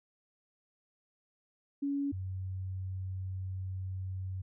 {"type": "tone pair in turn", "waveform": "sine", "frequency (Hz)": [281.5, 93.94], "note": ["C#4", "F#2"], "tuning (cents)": [27, 27], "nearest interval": "octave + perfect fifth", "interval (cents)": 1900, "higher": "first", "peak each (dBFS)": [-30, -35], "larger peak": "first", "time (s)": [[1.82, 2.12], [2.12, 4.42]], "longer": "second", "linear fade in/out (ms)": 10, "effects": []}